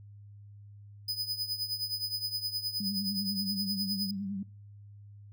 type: tone with tremolo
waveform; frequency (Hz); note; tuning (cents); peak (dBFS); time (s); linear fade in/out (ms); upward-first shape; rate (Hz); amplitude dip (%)
45% pulse; 5000; D#8; +8; -28; 1.08-4.11; 5; triangle; 9.6; 80
type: tone with vibrato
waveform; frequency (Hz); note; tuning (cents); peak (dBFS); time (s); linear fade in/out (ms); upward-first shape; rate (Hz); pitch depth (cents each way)
sine; 197.3; G3; +11; -33; 2.8-4.43; 5; triangle; 10; 84
effects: noise-tail reverb RT60 0.4 s tail -23 dB re dry + added 102 Hz sine -48 dBFS peak until 5.32 s